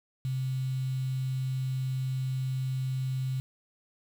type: tone with quantisation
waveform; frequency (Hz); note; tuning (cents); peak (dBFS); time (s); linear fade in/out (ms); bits
sine; 130.81; C3; 0; -28; 0.25-3.4; 0; 8
effects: none